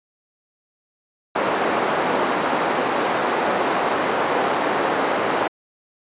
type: band-pass noise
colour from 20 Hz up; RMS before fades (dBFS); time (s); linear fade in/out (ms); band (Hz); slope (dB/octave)
white; -21; 1.35-5.48; 10; 290 to 1000; 12
effects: resampled to 8000 Hz